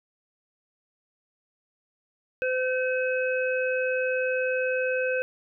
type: harmonic tone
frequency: 512 Hz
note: C5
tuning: 38 cents flat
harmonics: 1 / 3 / 5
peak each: -25 / -30 / -32 dBFS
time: 2.42-5.22 s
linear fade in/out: 0 ms
effects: none